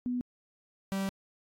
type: tone pair in turn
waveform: sine / 45% pulse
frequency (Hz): 246.9 / 194.27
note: B3 / G3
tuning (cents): 0 / -15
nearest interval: major third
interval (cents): 415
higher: first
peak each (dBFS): -29 / -30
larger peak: first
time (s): 0.06-0.21 / 0.92-1.09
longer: second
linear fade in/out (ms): 0
effects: AAC 48 kbps